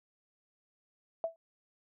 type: tone with exponential decay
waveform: sine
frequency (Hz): 659.3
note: E5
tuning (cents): 0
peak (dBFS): -26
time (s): 1.24-1.36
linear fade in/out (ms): 1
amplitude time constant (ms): 25
effects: none